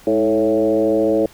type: tone with frequency modulation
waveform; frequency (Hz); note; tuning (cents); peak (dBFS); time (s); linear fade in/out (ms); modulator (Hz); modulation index
sine; 437.8; A4; -9; -13; 0.07-1.26; 2; 114; 1.5
effects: pink hiss -46 dBFS RMS until 1.33 s